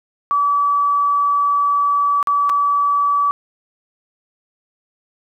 sine tone with dropouts, 1148 Hz, D6, 40 cents flat, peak -13 dBFS, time 0.31-3.31 s, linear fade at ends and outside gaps 0 ms, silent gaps 2.228-2.272 / 2.494-2.498 s, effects 9-bit

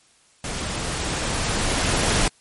pink noise with level ramp, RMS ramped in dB -29 to -19 dBFS, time 0.44-2.28 s, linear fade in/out 2 ms, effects white hiss -57 dBFS RMS until 2.4 s + MP3 48 kbps

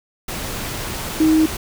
sine tone in noise, 314.9 Hz, D#4, 21 cents sharp, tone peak -11 dBFS, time 1.2-1.46 s, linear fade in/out 5 ms, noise pink, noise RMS -27 dBFS, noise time 0.28-1.57 s, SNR +13 dB, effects none

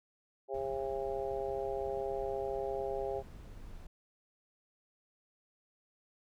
harmonic tone, 134.9 Hz, C#3, 47 cents flat, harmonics 3 / 4 / 5 / 6, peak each -37 / -39 / -41 / -43 dBFS, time 0.48-3.23 s, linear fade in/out 50 ms
brown noise, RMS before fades -49 dBFS, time 0.54-3.87 s, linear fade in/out 5 ms
effects none

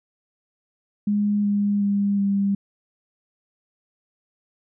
sine tone with pitch steps, 206.2 / 203.7 / 201.3 / 198.83 Hz, G#3 / G#3 / G3 / G3, -12 / -33 / +46 / +25 cents, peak -18 dBFS, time 1.07-2.55 s, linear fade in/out 5 ms, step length 370 ms, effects none

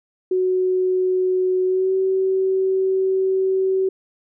sine tone with pitch glide, 370 to 380 Hz, F#4 to F#4, 0 to +46 cents, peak -16 dBFS, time 0.31-3.89 s, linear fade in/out 5 ms, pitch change +46 cents, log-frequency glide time 1.65-1.94 s, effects none

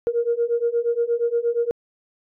sine beating tone pair, 466.2 / 474.7 Hz, A#4 / A#4, 0 / +31 cents, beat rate 8.5 Hz, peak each -22 / -21 dBFS, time 0.07-1.71 s, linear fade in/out 0 ms, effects tanh soft clip ceiling -11 dBFS

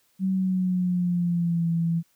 sine tone with pitch glide, 189.7 to 167.06 Hz, F#3 to E3, +43 to +23 cents, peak -21 dBFS, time 0.19-2.03 s, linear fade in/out 50 ms, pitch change -220 cents, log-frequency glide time 0.31-1.68 s, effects white hiss -66 dBFS RMS until 2.15 s

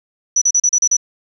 sine tone bursts, 5920 Hz, F#8, in tune, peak -10 dBFS, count 7, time 0.36-0.968 s, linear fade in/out 5 ms, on 56 ms, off 36 ms, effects 8-bit

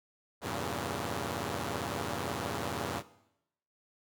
5% pulse chord, E diminished seventh, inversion none, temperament equal, 82.41 / 98 / 116.54 / 138.59 Hz, E2 / G2 / Bb2 / Db3, 0 / 0 / 0 / 0 cents, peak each -28 dBFS, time 0.41-3.03 s, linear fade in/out 50 ms, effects noise-tail reverb RT60 0.8 s tail -17 dB re dry

